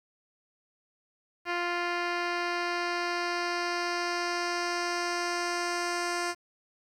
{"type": "tone with low-pass filter sweep", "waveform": "10% pulse", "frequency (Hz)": 349.2, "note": "F4", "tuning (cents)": 0, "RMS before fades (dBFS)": -31, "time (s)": [1.45, 6.35], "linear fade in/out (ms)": 50, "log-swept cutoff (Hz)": [3300, 7400], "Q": 1.6, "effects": ["10-bit"]}